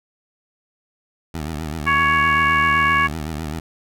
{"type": "tone with vibrato", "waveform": "15% pulse", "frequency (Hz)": 77.78, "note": "D#2", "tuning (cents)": 0, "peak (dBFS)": -19, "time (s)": [1.34, 3.6], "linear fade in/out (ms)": 5, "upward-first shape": "triangle", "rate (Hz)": 7.8, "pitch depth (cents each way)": 140}
{"type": "harmonic tone", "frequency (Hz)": 558, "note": "C#5", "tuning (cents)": 11, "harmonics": [2, 3, 4, 5], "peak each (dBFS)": [-17, -19, -21, -28], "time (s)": [1.86, 3.08], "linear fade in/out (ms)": 20}
{"effects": []}